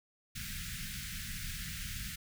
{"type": "band-stop noise", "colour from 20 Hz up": "pink", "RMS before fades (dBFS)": -41, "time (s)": [0.35, 2.16], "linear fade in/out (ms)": 10, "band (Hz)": [210, 1500], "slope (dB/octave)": 48, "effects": []}